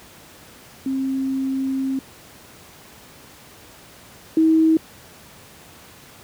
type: tone pair in turn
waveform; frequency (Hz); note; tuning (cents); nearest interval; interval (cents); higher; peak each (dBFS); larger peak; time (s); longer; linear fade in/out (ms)
sine; 266.7 / 320.1; C4 / D#4; +33 / +49; minor third; 316; second; -20 / -12; second; 0.86-1.99 / 4.37-4.77; first; 2
effects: pink hiss -45 dBFS RMS until 6.23 s + high-pass 80 Hz 12 dB/octave